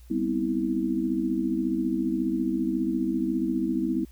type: chord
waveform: sine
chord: C major seventh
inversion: second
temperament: equal with one note detuned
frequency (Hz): 196 / 246.9 / 261.6 / 323.4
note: G3 / B3 / C4 / E4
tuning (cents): 0 / 0 / 0 / -33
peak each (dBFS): -31 / -29 / -31 / -27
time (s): 0.1-4.05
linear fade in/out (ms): 10
effects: added 60 Hz sine -46 dBFS peak until 4.11 s + white hiss -61 dBFS RMS until 4.11 s